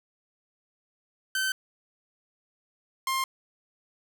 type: tone pair in turn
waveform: sawtooth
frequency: 1538 / 1058.8 Hz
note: G6 / C6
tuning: -33 / +20 cents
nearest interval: tritone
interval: 647 cents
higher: first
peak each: -22 dBFS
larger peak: neither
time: 1.35-1.52 / 3.07-3.24 s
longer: neither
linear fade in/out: 2 ms
effects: none